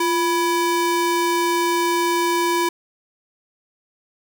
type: ring-modulated tone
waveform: square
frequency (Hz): 666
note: E5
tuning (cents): +18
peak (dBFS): -15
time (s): 0-2.69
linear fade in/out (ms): 5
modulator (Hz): 319
effects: none